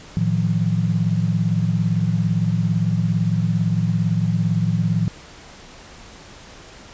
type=tone cluster; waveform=sine; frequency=112.5 / 159.2 / 176.9 Hz; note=A2 / D#3 / F3; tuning=+39 / +40 / +23 cents; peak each=-21 dBFS; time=0.17-5.08 s; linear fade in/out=0 ms; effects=pink hiss -42 dBFS RMS until 6.93 s + resampled to 16000 Hz